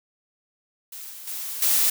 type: noise with level steps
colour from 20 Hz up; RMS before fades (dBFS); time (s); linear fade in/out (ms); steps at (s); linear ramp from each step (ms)
blue; -38 / -40 / -32 / -20; 0.92-1.9; 5; 1.1 / 1.27 / 1.62; 5
effects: none